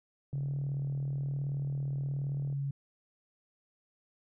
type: tone with vibrato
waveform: sine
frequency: 139.3 Hz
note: C#3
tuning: 9 cents sharp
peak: -31 dBFS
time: 0.33-2.71 s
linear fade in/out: 5 ms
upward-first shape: triangle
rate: 1.1 Hz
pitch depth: 11 cents each way
type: click train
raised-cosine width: 2 ms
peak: -38 dBFS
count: 86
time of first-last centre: 0.33-2.526 s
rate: 38.7 Hz
effects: none